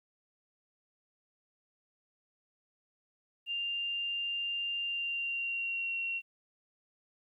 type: tone with pitch glide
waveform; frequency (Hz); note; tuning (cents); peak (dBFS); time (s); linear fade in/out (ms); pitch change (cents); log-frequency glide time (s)
sine; 2794 to 2737; F7 to F7; 0 to -36; -32; 3.46-6.22; 50; -36; 4.81-5.97
effects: 12-bit